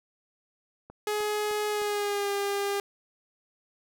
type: click train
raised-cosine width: 1 ms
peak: -31 dBFS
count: 4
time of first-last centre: 0.9-1.817 s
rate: 3.27 Hz
type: tone with pitch glide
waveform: sawtooth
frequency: 420.5 to 401.7 Hz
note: G#4 to G4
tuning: +22 to +42 cents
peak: -23 dBFS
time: 1.07-2.8 s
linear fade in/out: 2 ms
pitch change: -80 cents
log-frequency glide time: 1.69-2.31 s
effects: none